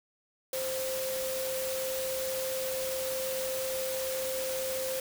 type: tone in noise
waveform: sine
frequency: 523.3 Hz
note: C5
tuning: in tune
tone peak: -32 dBFS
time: 0.53-5 s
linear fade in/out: 2 ms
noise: white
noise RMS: -37 dBFS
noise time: 0.53-5 s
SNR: +2 dB
effects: none